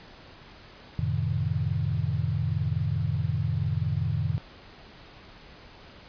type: chord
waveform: sine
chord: F# diminished seventh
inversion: none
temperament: equal with one note detuned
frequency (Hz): 90.96 / 110 / 130.81 / 155.56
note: F#2 / A2 / C3 / Eb3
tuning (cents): -29 / 0 / 0 / 0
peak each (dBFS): -30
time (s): 0.99-4.38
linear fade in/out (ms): 0
effects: pink hiss -49 dBFS RMS until 6.08 s + resampled to 11025 Hz